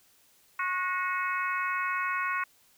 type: harmonic tone with a mistuned harmonic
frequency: 364.9 Hz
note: F#4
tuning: 24 cents flat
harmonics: 3 / 4 / 5 / 6 / 7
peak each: -31 / -33 / -35 / -37 / -38 dBFS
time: 0.59-2.44 s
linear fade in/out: 5 ms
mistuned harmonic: 5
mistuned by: +47 cents
effects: white hiss -63 dBFS RMS until 2.77 s